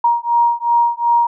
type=beating tone pair; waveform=sine; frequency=942 / 944.7 Hz; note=A#5 / A#5; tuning=+18 / +23 cents; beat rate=2.7 Hz; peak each=-15 dBFS; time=0.04-1.27 s; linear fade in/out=5 ms; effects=none